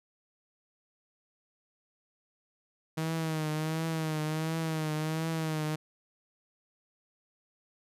sawtooth tone with vibrato, 158.1 Hz, D#3, 28 cents sharp, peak -26 dBFS, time 2.97-5.76 s, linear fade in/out 10 ms, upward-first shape triangle, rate 1.4 Hz, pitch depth 60 cents each way, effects resampled to 32000 Hz

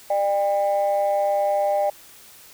sine tone pair together, 599.3 / 799 Hz, D5 / G5, +35 / +33 cents, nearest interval perfect fourth, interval 498 cents, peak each -19 / -21 dBFS, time 0.1-1.9 s, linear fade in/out 5 ms, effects tanh soft clip ceiling -13 dBFS + white hiss -47 dBFS RMS until 2.53 s

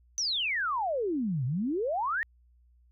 sine exponential two-way sweep, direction down then up, 6170 to 119.1 to 1901 Hz, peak -27 dBFS, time 0.18-2.23 s, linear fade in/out 0 ms, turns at 1.45 s, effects added 60 Hz sine -59 dBFS peak until 2.91 s

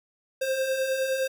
square beating tone pair, 520 / 529.8 Hz, C5 / C5, -11 / +22 cents, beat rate 9.8 Hz, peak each -34 / -26 dBFS, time 0.41-1.28 s, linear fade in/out 10 ms, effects none

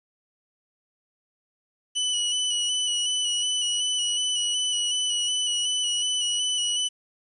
sawtooth tone with vibrato, 2960 Hz, F#7, in tune, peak -20 dBFS, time 1.95-6.89 s, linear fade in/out 20 ms, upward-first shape square, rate 2.7 Hz, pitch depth 20 cents each way, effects resampled to 24000 Hz + 9-bit

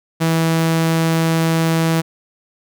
sawtooth tone, 163.3 Hz, E3, 16 cents flat, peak -10 dBFS, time 0.2-2.02 s, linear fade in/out 20 ms, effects none

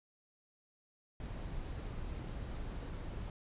brown noise, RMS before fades -42 dBFS, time 1.2-3.3 s, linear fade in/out 2 ms, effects resampled to 8000 Hz

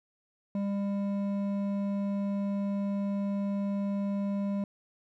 triangle tone with hard clipping, 200 Hz, G3, 35 cents sharp, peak -30 dBFS, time 0.55-4.64 s, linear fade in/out 2 ms, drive 12 dB, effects none

